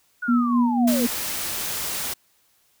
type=linear sweep; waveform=sine; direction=down; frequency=1480 to 439.1 Hz; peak=-25 dBFS; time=0.22-1.06 s; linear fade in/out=10 ms
type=tone with tremolo; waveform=sine; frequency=240.9 Hz; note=B3; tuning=43 cents flat; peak=-15 dBFS; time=0.28-1.07 s; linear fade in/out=10 ms; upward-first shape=sine; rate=3.9 Hz; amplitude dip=50%
type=noise; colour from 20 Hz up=white; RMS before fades=-28 dBFS; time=0.87-2.14 s; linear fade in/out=10 ms
effects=white hiss -63 dBFS RMS until 2.8 s